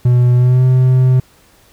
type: tone with pitch glide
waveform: triangle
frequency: 123.1 to 128.4 Hz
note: B2 to C3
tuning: -5 to -32 cents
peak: -5 dBFS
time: 0.05-1.2 s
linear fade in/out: 5 ms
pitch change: +73 cents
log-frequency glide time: 0.35-0.65 s
effects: pink hiss -49 dBFS RMS until 1.72 s